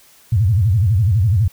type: tone with vibrato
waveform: sine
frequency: 101.5 Hz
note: G#2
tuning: 39 cents flat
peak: -11 dBFS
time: 0.32-1.48 s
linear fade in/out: 5 ms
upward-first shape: sine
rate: 12 Hz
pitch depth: 280 cents each way
effects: white hiss -49 dBFS RMS until 1.52 s